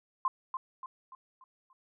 sine tone with echo, 1046.5 Hz, C6, in tune, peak -25 dBFS, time 0.25-0.28 s, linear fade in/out 2 ms, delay 290 ms, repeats 5, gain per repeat -7 dB, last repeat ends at 1.73 s, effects none

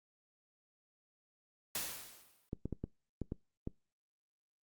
white noise with exponential decay, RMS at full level -36 dBFS, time 1.75-2.49 s, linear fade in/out 2 ms, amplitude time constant 160 ms
clicks, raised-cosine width 3 ms, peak -25 dBFS, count 7, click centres 2.531 / 2.656 / 2.727 / 2.84 / 3.217 / 3.321 / 3.674 s
effects noise-tail reverb RT60 0.2 s tail -24 dB re dry + Opus 48 kbps

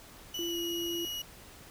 35% pulse tone with pitch glide, 2960 to 2906 Hz, F#7 to F#7, 0 to -32 cents, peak -33 dBFS, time 0.34-1.22 s, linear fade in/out 5 ms, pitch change -32 cents, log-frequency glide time 0.48-0.56 s
sine tone, 340 Hz, F4, 46 cents flat, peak -34 dBFS, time 0.39-1.05 s, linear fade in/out 0 ms
effects pink hiss -52 dBFS RMS until 1.7 s

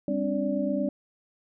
sine tone cluster, 199.9 / 262.4 / 291 / 580 Hz, G3 / C4 / D4 / D5, +34 / +5 / -16 / -22 cents, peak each -30 dBFS, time 0.08-0.89 s, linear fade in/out 2 ms, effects none

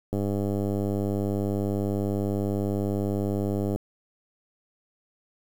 click train, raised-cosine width 2 ms, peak -15 dBFS, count 364, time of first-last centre 0.13-3.76 s, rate 100 Hz, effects 7-bit

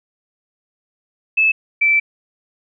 sine tone pair in turn, 2612 / 2327 Hz, E7 / D7, -17 / -17 cents, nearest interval major second, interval 200 cents, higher first, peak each -11 dBFS, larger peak neither, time 1.37-1.52 / 1.81-2 s, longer second, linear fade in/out 10 ms, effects none

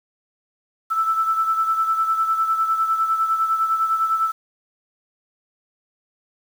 sine beating tone pair, 1318.5 / 1328.4 Hz, E6 / E6, 0 / +13 cents, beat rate 9.9 Hz, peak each -18 / -26 dBFS, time 0.9-4.32 s, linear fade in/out 20 ms, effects 7-bit

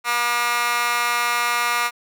15% pulse tone with high-pass filter, 239.5 Hz, A#3, 47 cents sharp, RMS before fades -21 dBFS, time 0.04-1.91 s, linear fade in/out 50 ms, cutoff 1400 Hz, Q 3.7, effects none

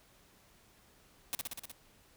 white noise with echo, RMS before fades -35 dBFS, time 1.33-1.35 s, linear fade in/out 0 ms, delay 61 ms, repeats 6, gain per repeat -2 dB, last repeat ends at 1.716 s, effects pink hiss -64 dBFS RMS until 2.16 s

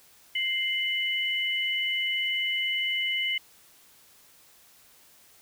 sine tone pair together, 2093 / 2975 Hz, C7 / F#7, 0 / +9 cents, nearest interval tritone, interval 609 cents, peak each -28 dBFS, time 0.35-3.38 s, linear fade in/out 5 ms, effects white hiss -57 dBFS RMS until 5.41 s

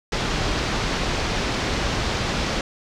pink low-pass noise, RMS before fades -24 dBFS, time 0.12-2.61 s, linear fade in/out 2 ms, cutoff 5800 Hz, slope 24 dB/octave, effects none

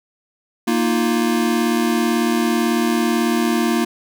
square chord, Bb suspended fourth, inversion none, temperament equal, 233.1 / 311.1 / 349.2 Hz, Bb3 / Eb4 / F4, 0 / 0 / 0 cents, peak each -19 / -23 / -22 dBFS, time 0.67-3.85 s, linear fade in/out 10 ms, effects none

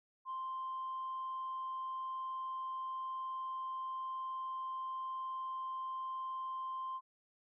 sine tone, 1046.5 Hz, C6, in tune, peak -37 dBFS, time 0.25-7.01 s, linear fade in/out 50 ms, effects tanh soft clip ceiling -35 dBFS

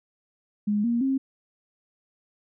sine tone with pitch steps, 207.7 / 235.8 / 267.8 Hz, G#3 / A#3 / C4, 0 / +20 / +40 cents, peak -21 dBFS, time 0.67-1.18 s, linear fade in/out 10 ms, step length 170 ms, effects none

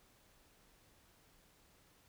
silence, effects pink hiss -68 dBFS RMS until 2.08 s

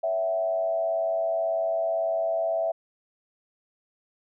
sine tone with frequency modulation, 659.3 Hz, E5, in tune, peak -23 dBFS, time 0.03-2.72 s, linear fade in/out 10 ms, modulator 98.1 Hz, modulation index 0.57, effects none

